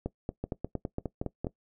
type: two click trains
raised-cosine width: 2 ms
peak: -19 / -18 dBFS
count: 6 / 7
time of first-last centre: 0.44-1.469 / 0.06-1.446 s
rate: 4.86 / 4.33 Hz
effects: noise-tail reverb RT60 0.1 s tail -19 dB re dry